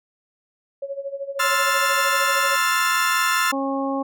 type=tone with tremolo; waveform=sine; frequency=554 Hz; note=C#5; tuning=1 cent flat; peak=-24 dBFS; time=0.82-2.56 s; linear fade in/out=5 ms; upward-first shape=sine; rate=13 Hz; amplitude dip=80%
type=chord; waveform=35% pulse; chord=F major seventh; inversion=second; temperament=equal with one note detuned; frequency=1046.5 / 1318.5 / 1403.4 / 1760 Hz; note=C6 / E6 / F6 / A6; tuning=0 / 0 / +8 / 0 cents; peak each=-22 dBFS; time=1.39-3.52 s; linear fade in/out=10 ms
type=harmonic tone; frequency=272.7 Hz; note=C#4; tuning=28 cents flat; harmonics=1 / 2 / 3 / 4; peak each=-24 / -27 / -29 / -30 dBFS; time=3.52-4.03 s; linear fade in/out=10 ms
effects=none